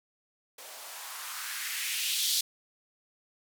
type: noise with band-pass filter sweep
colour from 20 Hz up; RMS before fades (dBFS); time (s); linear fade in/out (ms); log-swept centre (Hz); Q
violet; -34; 0.58-2.41; 5; 500 to 4200; 2.2
effects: none